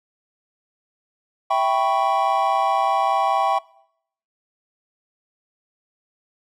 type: chord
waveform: triangle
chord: C# half-diminished seventh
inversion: first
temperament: equal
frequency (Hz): 659.3 / 784 / 987.8 / 1108.7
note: E5 / G5 / B5 / C#6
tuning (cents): 0 / 0 / 0 / 0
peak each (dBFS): -22 / -18 / -23 / -21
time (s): 1.5-3.59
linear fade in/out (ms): 10
effects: noise-tail reverb RT60 0.7 s tail -22 dB re dry